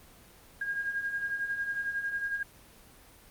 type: beating tone pair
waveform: sine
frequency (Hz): 1616 / 1627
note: G#6 / G#6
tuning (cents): -48 / -36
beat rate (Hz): 11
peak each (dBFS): -38 / -31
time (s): 0.61-2.43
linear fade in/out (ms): 5
effects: pink hiss -55 dBFS RMS until 3.3 s + Opus 24 kbps